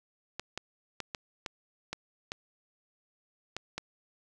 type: clicks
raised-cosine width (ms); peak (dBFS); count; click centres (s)
0.2; -18; 9; 0.396 / 0.576 / 1.003 / 1.148 / 1.462 / 1.93 / 2.319 / 3.566 / 3.78
effects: none